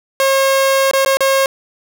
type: tone with dropouts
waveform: sawtooth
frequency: 540 Hz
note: C#5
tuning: 45 cents flat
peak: -7 dBFS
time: 0.2-1.46 s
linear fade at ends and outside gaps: 1 ms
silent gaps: 0.912-0.934 / 1.049-1.06 / 1.171-1.206 s
effects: none